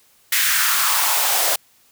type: noise with high-pass filter sweep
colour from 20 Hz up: white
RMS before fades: -18 dBFS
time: 0.32-1.56 s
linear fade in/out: 5 ms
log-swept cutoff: 1900 to 560 Hz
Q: 2.8
effects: white hiss -56 dBFS RMS until 1.91 s